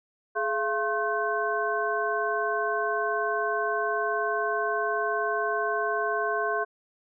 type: tone cluster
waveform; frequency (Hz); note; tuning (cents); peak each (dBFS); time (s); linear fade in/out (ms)
sine; 421.9 / 683 / 1070 / 1529; G#4 / F5 / C6 / G6; +27 / -39 / +38 / -44; -30; 0.35-6.65; 20
effects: none